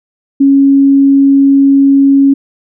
sine tone, 275.8 Hz, C#4, 9 cents flat, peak -3 dBFS, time 0.4-2.34 s, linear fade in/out 10 ms, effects none

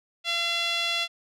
sawtooth tone with band-pass filter, 682 Hz, F5, 41 cents flat, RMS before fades -27 dBFS, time 0.24-1.08 s, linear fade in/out 50 ms, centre 3300 Hz, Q 3, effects none

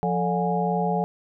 sine tone cluster, 175.1 / 440.7 / 577 / 722 / 825 Hz, F3 / A4 / D5 / F#5 / G#5, +5 / +3 / -31 / -43 / -12 cents, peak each -25 / -28 / -33 / -27 / -28 dBFS, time 0.03-1.04 s, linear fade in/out 0 ms, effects none

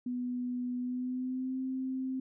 sine tone with pitch glide, 247.4 to 261.1 Hz, B3 to C4, +3 to -3 cents, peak -32 dBFS, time 0.06-2.2 s, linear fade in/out 5 ms, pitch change +94 cents, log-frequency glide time 0.77-1.59 s, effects none

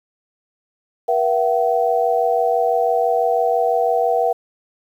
sine tone cluster, 479.9 / 674 / 760 Hz, B4 / E5 / F#5, -50 / +38 / +46 cents, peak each -19 dBFS, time 1.08-4.33 s, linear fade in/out 10 ms, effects 8-bit

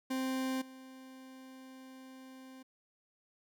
40% pulse tone with level steps, 261.6 Hz, C4, in tune, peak -32 / -49 dBFS, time 0.1-2.63 s, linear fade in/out 10 ms, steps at 0.61 s, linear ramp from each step 10 ms, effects none

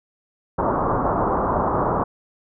white low-pass noise, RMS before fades -21 dBFS, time 0.58-2.04 s, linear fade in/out 10 ms, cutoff 1200 Hz, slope 48 dB/octave, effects none

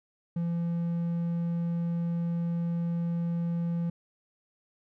triangle tone, 170 Hz, F3, 46 cents flat, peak -25 dBFS, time 0.36-3.9 s, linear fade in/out 5 ms, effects none

